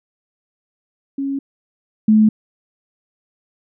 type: tone pair in turn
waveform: sine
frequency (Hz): 275.3 / 215.9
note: C#4 / A3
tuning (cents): -12 / -33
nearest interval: major third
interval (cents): 421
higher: first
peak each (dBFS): -19 / -8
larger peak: second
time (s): 1.18-1.39 / 2.08-2.29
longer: neither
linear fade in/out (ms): 5
effects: none